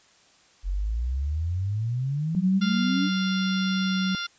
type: exponential sweep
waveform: sine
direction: up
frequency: 44.08 to 298.2 Hz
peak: -24 dBFS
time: 0.63-3.1 s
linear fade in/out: 50 ms
type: tone with pitch glide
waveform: sine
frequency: 189.1 to 187.9 Hz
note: F#3 to F#3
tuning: +38 to +27 cents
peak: -23 dBFS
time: 2.35-4.15 s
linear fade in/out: 0 ms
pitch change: -11 cents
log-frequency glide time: 3.86-3.94 s
type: harmonic tone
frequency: 697 Hz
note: F5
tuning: 4 cents flat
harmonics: 2 / 3 / 4 / 5 / 6 / 7 / 8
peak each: -32 / -41 / -38 / -34 / -40 / -43 / -39 dBFS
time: 2.61-4.27 s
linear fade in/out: 10 ms
effects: white hiss -58 dBFS RMS until 4.38 s + resampled to 16000 Hz